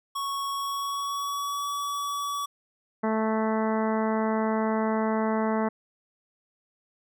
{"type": "tone with pitch glide", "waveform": "square", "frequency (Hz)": [1108.7, 1140.5], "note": ["C#6", "C#6"], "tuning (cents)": [0, 49], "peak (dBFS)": -29, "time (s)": [0.15, 2.46], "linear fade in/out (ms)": 10, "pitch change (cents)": 49, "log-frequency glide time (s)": [0.52, 1.68]}
{"type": "harmonic tone", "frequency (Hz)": 219.5, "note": "A3", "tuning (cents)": -4, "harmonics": [1, 2, 3, 4, 5, 6, 7, 8, 9], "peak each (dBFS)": [-26, -30, -31, -32, -35, -39, -42, -44, -42], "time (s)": [3.03, 5.69], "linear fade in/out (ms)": 10}
{"effects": []}